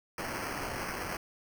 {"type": "noise with sample-and-hold", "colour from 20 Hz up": "violet", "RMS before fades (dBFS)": -37, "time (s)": [0.18, 1.17], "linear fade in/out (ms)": 2, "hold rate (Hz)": 3675, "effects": []}